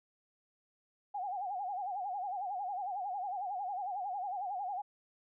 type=tone with vibrato; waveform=sine; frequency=771 Hz; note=G5; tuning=29 cents flat; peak=-35 dBFS; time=1.14-4.82 s; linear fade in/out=10 ms; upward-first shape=sine; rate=11 Hz; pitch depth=130 cents each way; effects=none